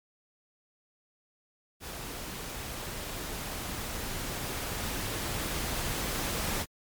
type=noise with level ramp; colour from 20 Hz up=pink; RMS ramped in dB=-40 to -31 dBFS; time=1.8-6.66 s; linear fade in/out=50 ms; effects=MP3 96 kbps